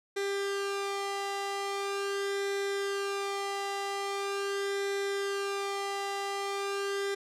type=tone with flanger; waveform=sawtooth; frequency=397.4 Hz; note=G4; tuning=24 cents sharp; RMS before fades=-33 dBFS; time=0.16-7.15 s; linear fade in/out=10 ms; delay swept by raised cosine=0.52 to 1.03 ms; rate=0.42 Hz; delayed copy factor=+0.65; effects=low-pass 9000 Hz 12 dB/octave